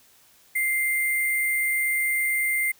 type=tone with sample-and-hold; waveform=sine; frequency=2093 Hz; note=C7; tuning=in tune; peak=-21 dBFS; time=0.55-2.72 s; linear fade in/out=10 ms; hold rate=11025 Hz; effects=white hiss -57 dBFS RMS until 2.79 s